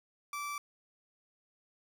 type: tone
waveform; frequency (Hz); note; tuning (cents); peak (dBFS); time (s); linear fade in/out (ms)
30% pulse; 1163; D6; -17; -34; 0.33-0.58; 2
effects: none